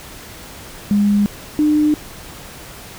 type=tone pair in turn; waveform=sine; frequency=204.6 / 301.4 Hz; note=G#3 / D4; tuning=-26 / +45 cents; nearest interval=perfect fifth; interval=671 cents; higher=second; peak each=-11 dBFS; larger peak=neither; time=0.91-1.26 / 1.59-1.94 s; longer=neither; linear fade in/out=0 ms; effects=pink hiss -36 dBFS RMS until 2.98 s